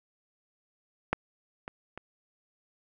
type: clicks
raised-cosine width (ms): 0.5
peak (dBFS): -10 / -23 / -25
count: 3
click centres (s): 1.13 / 1.679 / 1.976
effects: none